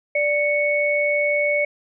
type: tone pair together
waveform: sine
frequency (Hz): 587.2 / 2217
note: D5 / C#7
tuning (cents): 0 / 0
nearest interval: octave + major seventh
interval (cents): 2300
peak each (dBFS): -20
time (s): 0.15-1.65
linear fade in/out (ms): 5
effects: none